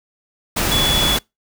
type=tone in noise; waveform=sine; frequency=3411 Hz; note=G#7; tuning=46 cents sharp; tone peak=-17 dBFS; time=0.71-1.17 s; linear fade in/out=10 ms; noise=pink; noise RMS=-19 dBFS; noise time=0.56-1.19 s; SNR=-1 dB; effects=noise-tail reverb RT60 0.2 s tail -26 dB re dry